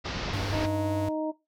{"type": "low-pass noise", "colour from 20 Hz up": "pink", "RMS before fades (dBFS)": -33, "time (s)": [0.04, 0.67], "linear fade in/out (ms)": 20, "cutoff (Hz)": 5600, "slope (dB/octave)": 48}
{"type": "tone with vibrato", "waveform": "square", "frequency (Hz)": 98, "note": "G2", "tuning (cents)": 0, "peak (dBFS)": -31, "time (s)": [0.33, 1.09], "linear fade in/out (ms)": 5, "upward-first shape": "triangle", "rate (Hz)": 17, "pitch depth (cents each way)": 17}
{"type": "harmonic tone", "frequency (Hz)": 311.3, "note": "D#4", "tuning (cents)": 1, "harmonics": [1, 2, 3], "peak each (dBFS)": [-30, -31, -37], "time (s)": [0.52, 1.32], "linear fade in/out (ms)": 20}
{"effects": ["noise-tail reverb RT60 0.2 s tail -17 dB re dry"]}